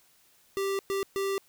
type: tone bursts at uneven times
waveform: square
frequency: 392 Hz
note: G4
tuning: in tune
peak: -28 dBFS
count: 3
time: 0.57-0.79 / 0.9-1.03 / 1.16-1.38 s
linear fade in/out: 0 ms
effects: white hiss -63 dBFS RMS until 1.48 s